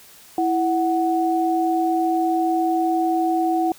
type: tone pair together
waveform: sine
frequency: 330 / 741.3 Hz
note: E4 / F#5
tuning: +2 / +3 cents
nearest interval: octave + major second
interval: 1401 cents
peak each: -20 dBFS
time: 0.38-3.72 s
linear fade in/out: 2 ms
effects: white hiss -47 dBFS RMS until 3.78 s